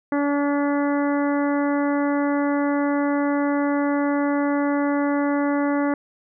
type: harmonic tone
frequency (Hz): 286.4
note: D4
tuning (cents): -43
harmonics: 1 / 2 / 3 / 4 / 5 / 6 / 7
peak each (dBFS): -20 / -26 / -30 / -32 / -34 / -36 / -37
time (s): 0.12-5.94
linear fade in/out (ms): 2
effects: none